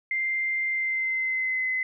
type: tone with pitch glide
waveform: sine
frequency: 2093 to 2038 Hz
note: C7 to C7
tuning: 0 to -46 cents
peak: -24 dBFS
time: 0.11-1.83 s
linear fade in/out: 2 ms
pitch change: -46 cents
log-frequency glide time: 0.68-1.68 s
effects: none